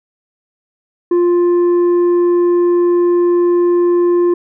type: tone with tanh clipping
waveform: triangle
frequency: 350.1 Hz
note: F4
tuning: 4 cents sharp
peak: -10 dBFS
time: 1.11-4.34 s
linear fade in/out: 5 ms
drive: 9 dB
effects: none